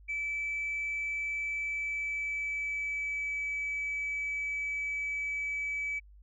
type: tone with pitch glide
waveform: sine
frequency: 2311 to 2294 Hz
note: D7 to D7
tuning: -28 to -41 cents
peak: -30 dBFS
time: 0.08-6 s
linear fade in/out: 20 ms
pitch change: -13 cents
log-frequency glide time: 1.62-3.41 s
effects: tanh soft clip ceiling -28 dBFS + added 50 Hz sine -52 dBFS peak until 6.22 s